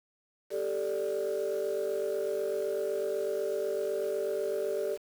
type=chord; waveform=sine; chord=G suspended second; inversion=none; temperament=equal; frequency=392 / 440 / 587.3 Hz; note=G4 / A4 / D5; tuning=0 / 0 / 0 cents; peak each=-32 dBFS; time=0.5-4.98 s; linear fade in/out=50 ms; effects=tanh soft clip ceiling -24 dBFS + 8-bit